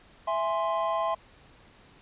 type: chord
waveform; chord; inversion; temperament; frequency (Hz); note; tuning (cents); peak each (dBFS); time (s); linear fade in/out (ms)
triangle; E augmented; none; equal with one note detuned; 661.9 / 830.6 / 1046.5; E5 / G#5 / B#5; +7 / 0 / 0; -27 / -31 / -27; 0.27-1.15; 10
effects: pink hiss -56 dBFS RMS until 2.01 s + resampled to 8000 Hz